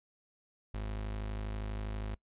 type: tone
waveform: 35% pulse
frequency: 52.4 Hz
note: G#1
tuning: 16 cents sharp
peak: -34 dBFS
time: 0.74-2.15 s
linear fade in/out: 5 ms
effects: noise-tail reverb RT60 0.1 s tail -22 dB re dry + resampled to 8000 Hz